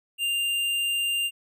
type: tone with hard clipping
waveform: triangle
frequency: 2794 Hz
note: F7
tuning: in tune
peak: -25 dBFS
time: 0.18-1.31 s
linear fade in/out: 50 ms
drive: 15 dB
effects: none